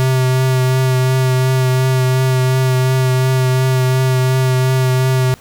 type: tone with vibrato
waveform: square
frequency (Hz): 129.5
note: C3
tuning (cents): -17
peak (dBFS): -12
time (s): 0-5.34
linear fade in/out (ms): 0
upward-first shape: triangle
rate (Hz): 2.8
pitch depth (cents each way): 19
effects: pink hiss -44 dBFS RMS until 5.4 s